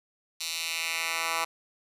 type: tone with high-pass filter sweep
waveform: 10% pulse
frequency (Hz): 164.81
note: E3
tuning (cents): 0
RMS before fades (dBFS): -31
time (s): 0.4-1.45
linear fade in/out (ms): 10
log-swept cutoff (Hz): 4000 to 1200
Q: 1.5
effects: resampled to 32000 Hz